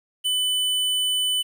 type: tone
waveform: square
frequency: 3000 Hz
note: F#7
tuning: 23 cents sharp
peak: -21 dBFS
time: 0.24-1.43 s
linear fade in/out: 20 ms
effects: 9-bit